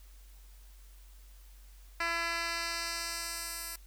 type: tone with band-pass filter sweep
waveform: 10% pulse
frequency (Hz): 336.5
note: E4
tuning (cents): +36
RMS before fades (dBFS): -36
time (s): 2-3.76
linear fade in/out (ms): 5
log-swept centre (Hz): 2300 to 12000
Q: 0.92
effects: added 47 Hz sine -51 dBFS peak until 3.86 s + white hiss -63 dBFS RMS until 3.86 s